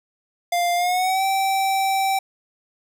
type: tone with pitch glide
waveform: square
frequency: 698.5 to 775 Hz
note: F5 to G5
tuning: 0 to -20 cents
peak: -19 dBFS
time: 0.52-2.19 s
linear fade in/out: 5 ms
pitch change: +180 cents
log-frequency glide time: 0.75-1.24 s
effects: 10-bit